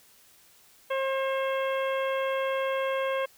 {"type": "harmonic tone with a mistuned harmonic", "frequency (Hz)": 535, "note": "C5", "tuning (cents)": 38, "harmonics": [1, 2, 3, 4, 5, 6], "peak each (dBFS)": [-27, -33, -37, -39, -41, -43], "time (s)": [0.9, 3.26], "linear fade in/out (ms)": 10, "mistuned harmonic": 6, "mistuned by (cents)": 23, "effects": ["white hiss -58 dBFS RMS until 3.37 s"]}